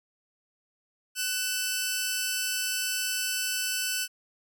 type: tone pair together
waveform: 10% pulse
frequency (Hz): 1505 / 2649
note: F#6 / E7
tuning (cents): +29 / +8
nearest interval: minor seventh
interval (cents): 979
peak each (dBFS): -22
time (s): 1.15-4.08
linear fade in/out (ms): 50
effects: none